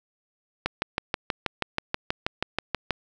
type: click train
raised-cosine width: 0.3 ms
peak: -8 dBFS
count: 15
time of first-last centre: 0.66-2.907 s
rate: 6.23 Hz
effects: none